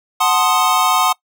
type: chord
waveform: square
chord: F# diminished seventh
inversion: none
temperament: equal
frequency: 740 / 880 / 1046.5 / 1244.5 Hz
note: F#5 / A5 / C6 / Eb6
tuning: 0 / 0 / 0 / 0 cents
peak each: -19 / -21 / -18 / -18 dBFS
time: 0.2-1.13 s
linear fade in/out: 10 ms
effects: noise-tail reverb RT60 0.1 s tail -22 dB re dry